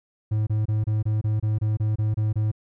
triangle tone bursts, 107.6 Hz, A2, 38 cents flat, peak -18 dBFS, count 12, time 0.31-2.516 s, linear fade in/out 10 ms, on 160 ms, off 26 ms, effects none

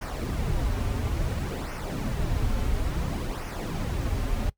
brown noise with flanger, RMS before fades -28 dBFS, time 0.01-4.5 s, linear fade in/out 10 ms, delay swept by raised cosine 0.25 to 6.25 ms, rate 0.58 Hz, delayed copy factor -0.6, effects noise-tail reverb RT60 0.1 s tail -21 dB re dry

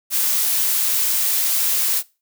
blue noise, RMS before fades -19 dBFS, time 0.1-2.03 s, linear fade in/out 50 ms, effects noise-tail reverb RT60 0.3 s tail -22 dB re dry

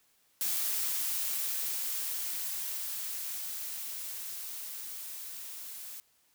blue noise with level ramp, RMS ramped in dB -31 to -44 dBFS, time 0.41-6 s, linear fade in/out 0 ms, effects white hiss -69 dBFS RMS until 6.34 s

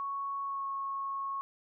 sine tone with pitch glide, 1108.7 to 1097.2 Hz, C#6 to C#6, 0 to -18 cents, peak -33 dBFS, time 0-1.41 s, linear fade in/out 0 ms, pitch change -18 cents, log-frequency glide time 0.43-0.65 s, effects none

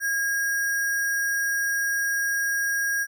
sine tone with sample-and-hold, 1633 Hz, G#6, 30 cents flat, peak -22 dBFS, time 0-3.07 s, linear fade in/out 50 ms, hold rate 7350 Hz, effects none

